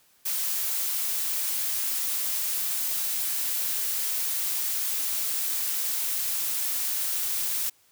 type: noise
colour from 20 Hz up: blue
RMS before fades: -28 dBFS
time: 0.25-7.7 s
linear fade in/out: 10 ms
effects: white hiss -62 dBFS RMS until 7.91 s